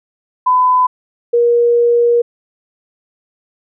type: tone pair in turn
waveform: sine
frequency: 1006 / 474.8 Hz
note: B5 / A#4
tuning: +32 / +32 cents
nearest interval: octave + minor second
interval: 1300 cents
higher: first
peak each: -8 dBFS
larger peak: neither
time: 0.46-0.87 / 1.33-2.22 s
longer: second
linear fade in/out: 10 ms
effects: none